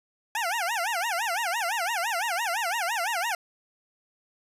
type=tone with vibrato; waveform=20% pulse; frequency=801 Hz; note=G5; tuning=37 cents sharp; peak=-21 dBFS; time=0.35-3.35 s; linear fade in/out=2 ms; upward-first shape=sine; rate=5.9 Hz; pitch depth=300 cents each way; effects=resampled to 32000 Hz + 10-bit